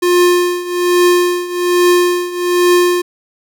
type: tone with tremolo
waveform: square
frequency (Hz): 354.5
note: F4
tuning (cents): +26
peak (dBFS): -7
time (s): 0.02-3.02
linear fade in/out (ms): 10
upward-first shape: triangle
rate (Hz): 1.2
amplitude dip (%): 85
effects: none